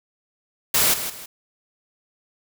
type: noise with echo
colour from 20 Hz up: white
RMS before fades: -18 dBFS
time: 0.74-0.94 s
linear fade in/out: 5 ms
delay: 160 ms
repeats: 2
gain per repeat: -10 dB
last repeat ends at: 1.26 s
effects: none